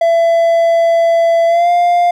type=tone with pitch glide; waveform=triangle; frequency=670 to 700.9 Hz; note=E5 to F5; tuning=+28 to +6 cents; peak=-6 dBFS; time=0.01-2.11 s; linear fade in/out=5 ms; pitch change=+78 cents; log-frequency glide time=1.47-1.7 s; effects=none